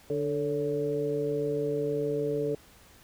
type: harmonic tone with a mistuned harmonic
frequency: 146.83 Hz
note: D3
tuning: in tune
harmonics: 1 / 2 / 3 / 4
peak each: -36 / -35 / -28 / -36 dBFS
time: 0.1-2.55 s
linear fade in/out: 2 ms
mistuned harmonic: 4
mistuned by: -61 cents
effects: pink hiss -56 dBFS RMS until 3.03 s